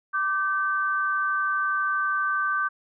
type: tone pair together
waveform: sine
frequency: 1174.7 / 1542.3 Hz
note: D6 / G6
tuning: 0 / -29 cents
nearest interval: perfect fourth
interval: 471 cents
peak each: -25 dBFS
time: 0.13-2.69 s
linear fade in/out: 20 ms
effects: none